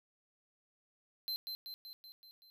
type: tone with echo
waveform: square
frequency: 4100 Hz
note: C8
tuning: 36 cents flat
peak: -36 dBFS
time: 1.28-1.36 s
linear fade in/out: 0 ms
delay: 190 ms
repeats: 6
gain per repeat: -4 dB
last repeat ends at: 2.5 s
effects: none